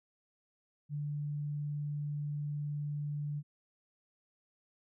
sine tone, 146.83 Hz, D3, in tune, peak -34 dBFS, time 0.89-3.43 s, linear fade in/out 50 ms, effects none

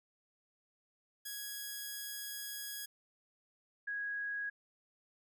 5% pulse / sine tone pair in turn, 1661.2 / 1654.9 Hz, G#6 / G#6, 0 / -7 cents, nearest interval unison, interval 7 cents, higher first, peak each -30 / -36 dBFS, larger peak first, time 1.25-2.86 / 3.87-4.5 s, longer first, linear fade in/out 10 ms, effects none

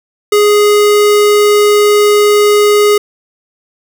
square tone, 415.3 Hz, G#4, in tune, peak -6 dBFS, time 0.32-2.98 s, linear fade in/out 5 ms, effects none

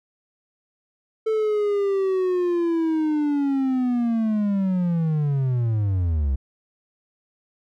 triangle linear sweep, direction down, 442.5 to 64 Hz, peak -17 dBFS, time 1.26-6.36 s, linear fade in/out 10 ms, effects none

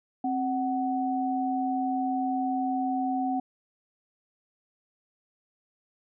sine tone pair together, 264 / 746.7 Hz, C4 / F#5, +16 / +16 cents, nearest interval octave + tritone, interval 1800 cents, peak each -28 dBFS, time 0.24-3.4 s, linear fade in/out 5 ms, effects none

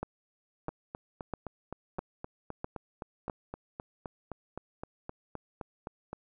two click trains, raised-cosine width 1 ms, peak -24 / -20 dBFS, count 22 / 6, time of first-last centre 0.69-6.13 / 0.03-3.298 s, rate 3.86 / 1.53 Hz, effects none

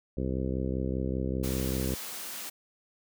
harmonic tone, 65.1 Hz, C2, 8 cents flat, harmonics 1 / 2 / 3 / 4 / 5 / 6 / 7 / 8 / 9, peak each -33 / -35 / -35 / -37 / -38 / -39 / -41 / -41 / -53 dBFS, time 0.17-1.95 s, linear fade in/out 5 ms
white high-pass noise, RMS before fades -39 dBFS, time 1.43-2.5 s, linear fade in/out 10 ms, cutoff 170 Hz, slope 24 dB/octave
effects none

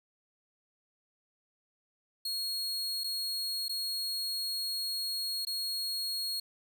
40% pulse tone with dropouts, 4300 Hz, C8, 47 cents sharp, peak -31 dBFS, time 2.25-6.4 s, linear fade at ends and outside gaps 5 ms, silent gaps 3.037-3.041 / 3.683-3.693 / 5.451-5.469 s, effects none

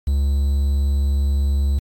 triangle tone with quantisation, 69.7 Hz, C#2, 10 cents sharp, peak -13 dBFS, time 0.07-1.79 s, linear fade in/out 5 ms, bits 7, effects MP3 96 kbps

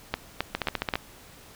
two click trains, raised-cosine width 0.3 ms, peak -10 / -9 dBFS, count 7 / 4, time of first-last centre 0.55-0.955 / 0.14-0.938 s, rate 14.8 / 3.76 Hz, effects pink hiss -50 dBFS RMS until 1.55 s

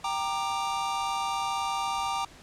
square chord, G minor, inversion none, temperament equal with one note detuned, 784 / 932.3 / 1192.4 Hz, G5 / Bb5 / D6, 0 / 0 / +26 cents, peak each -33 dBFS, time 0.04-2.25 s, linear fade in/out 5 ms, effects pink hiss -51 dBFS RMS until 2.42 s + low-pass 8000 Hz 12 dB/octave

